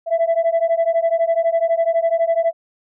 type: beating tone pair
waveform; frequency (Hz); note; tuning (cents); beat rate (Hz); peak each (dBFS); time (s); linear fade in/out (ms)
sine; 659.3 / 671.3; E5 / E5; 0 / +31; 12; -16; 0.06-2.53; 50
effects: tanh soft clip ceiling -11 dBFS